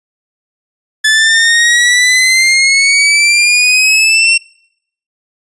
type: exponential sweep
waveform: sawtooth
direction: up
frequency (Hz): 1731 to 2732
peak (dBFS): -3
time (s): 1.04-4.38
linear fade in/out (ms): 10
effects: noise-tail reverb RT60 0.7 s tail -25 dB re dry + resampled to 22050 Hz